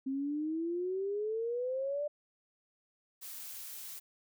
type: exponential sweep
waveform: sine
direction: up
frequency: 263.6 to 597 Hz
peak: -32 dBFS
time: 0.06-2.08 s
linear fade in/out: 10 ms
type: noise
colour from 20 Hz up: blue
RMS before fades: -45 dBFS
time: 3.21-4 s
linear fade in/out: 20 ms
effects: none